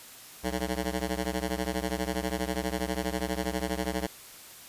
10% pulse ring-modulated tone, 124.9 Hz, B2, 20 cents sharp, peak -18 dBFS, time 0.43-4.07 s, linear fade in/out 10 ms, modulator 56.3 Hz, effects white hiss -48 dBFS RMS until 4.68 s + resampled to 32000 Hz

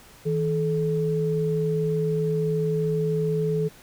sine tone pair together, 160.46 / 431.6 Hz, E3 / A4, -46 / -33 cents, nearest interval octave + perfect fourth, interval 1713 cents, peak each -24 dBFS, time 0.25-3.69 s, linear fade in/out 20 ms, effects pink hiss -50 dBFS RMS until 3.82 s

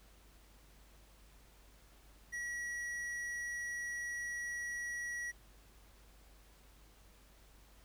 sine tone with hard clipping, 1924 Hz, B6, 46 cents flat, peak -40 dBFS, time 2.32-5.32 s, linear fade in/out 20 ms, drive 9 dB, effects added 50 Hz sine -61 dBFS peak until 7.84 s + pink hiss -65 dBFS RMS until 7.84 s

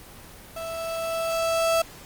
35% pulse tone with level ramp, 659.3 Hz, E5, in tune, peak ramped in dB -30 to -17 dBFS, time 0.56-1.82 s, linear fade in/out 5 ms, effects pink hiss -45 dBFS RMS until 2.05 s + Opus 24 kbps

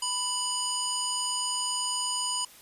harmonic tone, 988 Hz, B5, in tune, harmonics 1 / 3 / 5 / 7 / 9, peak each -34 / -34 / -34 / -34 / -34 dBFS, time 0.02-2.45 s, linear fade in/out 5 ms, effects white hiss -52 dBFS RMS until 2.61 s + resampled to 32000 Hz

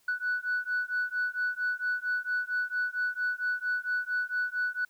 sine beating tone pair, 1480 / 1484.4 Hz, F#6 / F#6, 0 / +5 cents, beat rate 4.4 Hz, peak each -30 dBFS, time 0.08-4.85 s, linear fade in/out 5 ms, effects tanh soft clip ceiling -23 dBFS + white hiss -67 dBFS RMS until 4.89 s

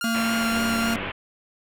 sawtooth tone with vibrato, 1396.9 Hz, F6, in tune, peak -23 dBFS, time 0.01-0.94 s, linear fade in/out 2 ms, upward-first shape sine, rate 3.6 Hz, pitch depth 19 cents each way
square tone, 228.1 Hz, A#3, 37 cents flat, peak -24 dBFS, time 0.04-0.96 s, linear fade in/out 2 ms
white low-pass noise, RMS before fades -32 dBFS, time 0.14-1.12 s, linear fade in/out 10 ms, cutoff 3000 Hz, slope 48 dB/octave
click train, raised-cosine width 2 ms, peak -24 dBFS, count 56, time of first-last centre 0.52-1.092 s, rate 96.1 Hz
effects none

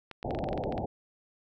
clicks, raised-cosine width 0.3 ms, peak -25 dBFS, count 12, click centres 0.113 / 0.229 / 0.308 / 0.349 / 0.389 / 0.441 / 0.488 / 0.53 / 0.577 / 0.638 / 0.724 / 0.779 s
white low-pass noise, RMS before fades -33 dBFS, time 0.24-0.86 s, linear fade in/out 10 ms, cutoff 830 Hz, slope 96 dB/octave
effects none

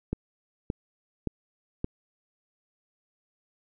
click train, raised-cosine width 3 ms, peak -15 dBFS, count 4, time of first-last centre 0.13-1.844 s, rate 1.75 Hz, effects none

